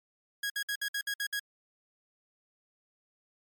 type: tone bursts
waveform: sawtooth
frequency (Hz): 1651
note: G#6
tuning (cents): -11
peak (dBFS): -27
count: 8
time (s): 0.43-1.396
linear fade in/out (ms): 5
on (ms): 70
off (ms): 58
effects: MP3 96 kbps